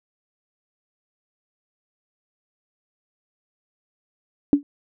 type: tone with exponential decay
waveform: sine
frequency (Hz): 286.1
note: D4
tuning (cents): -45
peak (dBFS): -7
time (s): 4.53-4.63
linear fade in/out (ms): 1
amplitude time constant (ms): 21
effects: none